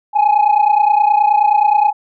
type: tone pair together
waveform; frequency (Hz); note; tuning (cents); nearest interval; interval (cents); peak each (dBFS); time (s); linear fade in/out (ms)
sine; 821.5 / 851; G#5 / G#5; -19 / +42; minor second; 61; -10; 0.13-1.93; 50
effects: tanh soft clip ceiling -6 dBFS